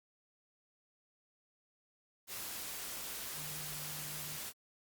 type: tone in noise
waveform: sine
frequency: 150.9 Hz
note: D3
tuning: 47 cents sharp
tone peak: -50 dBFS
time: 3.34-4.4 s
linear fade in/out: 50 ms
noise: white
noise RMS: -43 dBFS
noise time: 2.27-4.53 s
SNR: -10 dB
effects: Opus 48 kbps